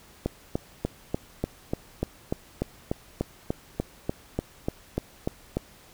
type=click train; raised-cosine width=2 ms; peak=-12 dBFS; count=19; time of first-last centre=0.26-5.57 s; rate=3.39 Hz; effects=pink hiss -53 dBFS RMS until 5.93 s